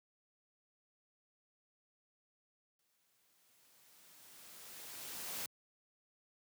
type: noise with exponential growth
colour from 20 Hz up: white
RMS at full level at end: -41 dBFS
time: 2.79-5.46 s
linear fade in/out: 2 ms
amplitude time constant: 580 ms
effects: high-pass 100 Hz 12 dB/octave